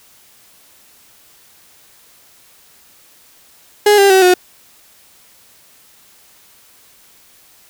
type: tone with pitch steps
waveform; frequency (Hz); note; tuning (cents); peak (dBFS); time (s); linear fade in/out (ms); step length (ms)
35% pulse; 415.3 / 397 / 379.5 / 362.8; G#4 / G4 / F#4 / F#4; 0 / +22 / +44 / -34; -5; 3.86-4.34; 5; 120
effects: white hiss -48 dBFS RMS until 7.69 s